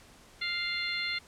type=harmonic tone; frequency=698 Hz; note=F5; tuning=1 cent flat; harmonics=2 / 3 / 4 / 5 / 6; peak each=-41 / -33 / -41 / -39 / -36 dBFS; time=0.41-1.19 s; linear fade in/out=10 ms; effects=pink hiss -56 dBFS RMS until 1.27 s + low-pass 10000 Hz 12 dB/octave